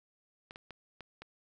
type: clicks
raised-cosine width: 0.3 ms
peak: -30 dBFS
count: 5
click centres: 0.509 / 0.559 / 0.707 / 1.007 / 1.22 s
effects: none